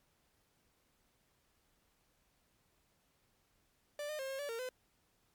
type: tone with pitch steps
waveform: 45% pulse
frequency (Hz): 587 / 608 / 534 / 538 / 576 / 459.3 / 508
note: D5 / D#5 / C5 / C5 / D5 / A#4 / B4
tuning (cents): -1 / -40 / +35 / +48 / -34 / -26 / +49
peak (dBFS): -39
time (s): 3.99-4.69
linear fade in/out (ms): 2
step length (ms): 100
effects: pink hiss -75 dBFS RMS until 5.34 s + MP3 96 kbps